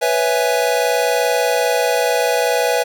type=chord; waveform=square; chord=C# minor seventh; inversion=third; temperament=equal; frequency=493.9 / 554.4 / 659.3 / 830.6 Hz; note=B4 / C#5 / E5 / G#5; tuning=0 / 0 / 0 / 0 cents; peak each=-19 / -23 / -21 / -22 dBFS; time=0.01-2.84 s; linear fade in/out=20 ms; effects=none